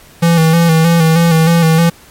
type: tone with vibrato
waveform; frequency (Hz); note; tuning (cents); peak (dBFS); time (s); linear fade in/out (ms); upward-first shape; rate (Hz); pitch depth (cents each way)
square; 164.81; E3; 0; -7; 0.22-1.9; 10; square; 3.2; 39
effects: pink hiss -41 dBFS RMS until 2.1 s + MP3 64 kbps